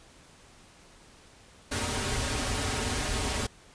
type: noise with comb filter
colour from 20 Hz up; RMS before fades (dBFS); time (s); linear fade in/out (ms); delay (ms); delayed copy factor
pink; -30; 1.71-3.47; 10; 5.9; -1
effects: pink hiss -55 dBFS RMS until 3.74 s + resampled to 22050 Hz